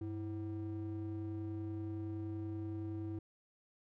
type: ring-modulated tone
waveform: triangle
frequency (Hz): 212.7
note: G#3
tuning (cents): +42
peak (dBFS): -33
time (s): 0.01-3.19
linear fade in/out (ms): 5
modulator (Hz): 114
effects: tanh soft clip ceiling -30 dBFS